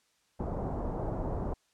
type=low-pass noise; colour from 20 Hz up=pink; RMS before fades=-34 dBFS; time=0.39-1.54 s; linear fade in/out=10 ms; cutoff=900 Hz; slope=24 dB/octave; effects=white hiss -71 dBFS RMS until 1.73 s + low-pass 8000 Hz 12 dB/octave